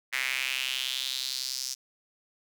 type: tone with high-pass filter sweep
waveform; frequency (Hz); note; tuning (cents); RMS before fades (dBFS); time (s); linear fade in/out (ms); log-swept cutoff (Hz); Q
square; 65.41; C2; 0; -32; 0.12-1.75; 20; 2000 to 5600; 3.7
effects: none